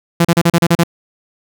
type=tone bursts; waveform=sawtooth; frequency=169.7 Hz; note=F3; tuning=49 cents flat; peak=-4 dBFS; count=8; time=0.2-0.836 s; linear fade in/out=5 ms; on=48 ms; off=36 ms; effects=none